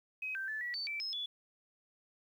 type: tone with pitch steps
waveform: sine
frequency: 2532 / 1561 / 1742 / 1936 / 4536 / 2328 / 5160 / 3430 Hz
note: D#7 / G6 / A6 / B6 / C#8 / D7 / E8 / A7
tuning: +30 / -8 / -18 / -35 / +39 / -16 / -38 / -45 cents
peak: -36 dBFS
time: 0.22-1.26 s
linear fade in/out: 5 ms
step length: 130 ms
effects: 11-bit